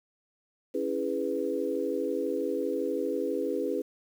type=chord; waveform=sine; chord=C# minor seventh; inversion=none; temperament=equal with one note detuned; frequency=277.2 / 329.6 / 415.3 / 495.3 Hz; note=C#4 / E4 / G#4 / B4; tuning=0 / 0 / 0 / +5 cents; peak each=-34 / -34 / -32 / -32 dBFS; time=0.74-3.82 s; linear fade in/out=10 ms; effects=9-bit